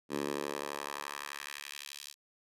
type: tone with high-pass filter sweep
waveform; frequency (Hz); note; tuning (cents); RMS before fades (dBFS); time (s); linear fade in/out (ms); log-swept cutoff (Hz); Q
10% pulse; 71.7; D2; -41; -40; 0.09-2.15; 50; 270 to 4400; 1.2
effects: resampled to 32000 Hz